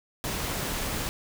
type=noise; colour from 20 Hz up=pink; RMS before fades=-31 dBFS; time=0.24-1.09 s; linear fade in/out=0 ms; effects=none